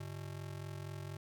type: ring-modulated tone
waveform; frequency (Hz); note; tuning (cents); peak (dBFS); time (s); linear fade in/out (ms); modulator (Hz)
square; 122.7; B2; -11; -40; 0-1.17; 5; 22.1
effects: none